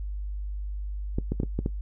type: clicks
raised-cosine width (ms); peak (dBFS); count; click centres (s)
3; -14; 6; 1.185 / 1.32 / 1.401 / 1.433 / 1.59 / 1.661
effects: noise-tail reverb RT60 0.1 s tail -18 dB re dry + added 50 Hz sine -30 dBFS peak until 1.81 s